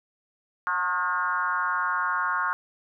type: tone with frequency modulation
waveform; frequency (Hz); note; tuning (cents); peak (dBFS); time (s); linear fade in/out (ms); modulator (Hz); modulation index
sine; 1258; D#6; +19; -23; 0.67-2.53; 0; 174; 1.8
effects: none